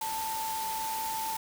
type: tone in noise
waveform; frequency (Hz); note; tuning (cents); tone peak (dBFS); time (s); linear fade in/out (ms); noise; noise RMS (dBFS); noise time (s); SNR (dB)
sine; 887; A5; +14; -32; 0.01-1.37; 5; white; -38; 0.01-1.37; +3
effects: none